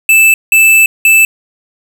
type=tone bursts at uneven times; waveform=square; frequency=2637 Hz; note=E7; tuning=in tune; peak=-4 dBFS; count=3; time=0.09-0.34 / 0.52-0.86 / 1.05-1.25 s; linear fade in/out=2 ms; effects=none